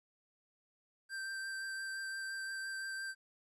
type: tone with vibrato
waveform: square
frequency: 1568 Hz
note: G6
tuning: in tune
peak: -40 dBFS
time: 1.09-3.15 s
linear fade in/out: 50 ms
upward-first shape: triangle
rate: 5.8 Hz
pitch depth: 14 cents each way
effects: resampled to 24000 Hz + 13-bit